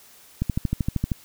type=click train; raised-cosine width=5 ms; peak=-10 dBFS; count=10; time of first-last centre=0.42-1.118 s; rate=12.9 Hz; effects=white hiss -51 dBFS RMS until 1.24 s